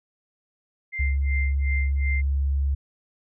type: tone with tremolo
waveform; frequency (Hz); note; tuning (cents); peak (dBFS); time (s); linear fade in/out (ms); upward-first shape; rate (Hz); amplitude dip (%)
sine; 2093; C7; 0; -27; 0.92-2.22; 20; sine; 2.7; 100
type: tone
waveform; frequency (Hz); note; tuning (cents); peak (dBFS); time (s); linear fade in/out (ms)
sine; 69.3; C#2; 0; -20; 0.99-2.75; 10
effects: none